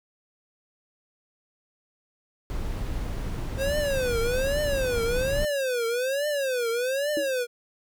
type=noise; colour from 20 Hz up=brown; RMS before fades=-30 dBFS; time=2.5-5.45 s; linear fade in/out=0 ms
type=tone with vibrato; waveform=square; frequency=523.3 Hz; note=C5; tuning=in tune; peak=-25 dBFS; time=3.57-7.47 s; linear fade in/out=50 ms; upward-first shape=triangle; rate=1.2 Hz; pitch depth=250 cents each way
type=tone with exponential decay; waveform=sine; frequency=317 Hz; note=D#4; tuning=32 cents sharp; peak=-24 dBFS; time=7.17-7.32 s; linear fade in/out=1 ms; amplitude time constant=32 ms
effects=none